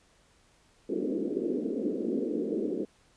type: band-pass noise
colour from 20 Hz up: white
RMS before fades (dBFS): -31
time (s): 0.89-2.85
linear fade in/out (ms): 5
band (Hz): 210 to 450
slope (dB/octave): 48
effects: pink hiss -64 dBFS RMS until 3.16 s + resampled to 22050 Hz